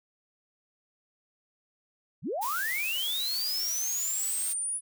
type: linear sweep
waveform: sine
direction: up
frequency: 94 to 9956 Hz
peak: -29 dBFS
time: 2.22-4.81 s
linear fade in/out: 50 ms
type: noise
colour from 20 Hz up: blue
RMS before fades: -36 dBFS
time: 2.41-4.54 s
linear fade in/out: 20 ms
effects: none